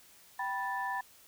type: tone cluster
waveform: sine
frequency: 781 / 983 / 1761 Hz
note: G5 / B5 / A6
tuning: -7 / -8 / +1 cents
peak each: -37 / -35 / -37 dBFS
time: 0.39-1.01 s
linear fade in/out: 5 ms
effects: tanh soft clip ceiling -23 dBFS + white hiss -59 dBFS RMS until 1.27 s